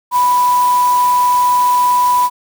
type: tone in noise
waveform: sine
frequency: 987.8 Hz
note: B5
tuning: in tune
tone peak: -9 dBFS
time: 0.11-2.3 s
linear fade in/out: 50 ms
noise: white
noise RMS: -27 dBFS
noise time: 0.11-2.3 s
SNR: +15 dB
effects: none